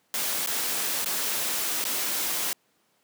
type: noise with dropouts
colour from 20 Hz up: white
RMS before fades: -28 dBFS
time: 0.14-2.53 s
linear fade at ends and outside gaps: 1 ms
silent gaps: 0.462-0.472 / 1.046-1.059 / 1.841-1.851 s
effects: pink hiss -68 dBFS RMS until 3.03 s + high-pass 200 Hz 12 dB/octave